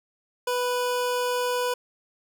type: tone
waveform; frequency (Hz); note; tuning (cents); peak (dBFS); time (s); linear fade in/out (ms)
25% pulse; 493.9; B4; 0; -20; 0.47-1.74; 5
effects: none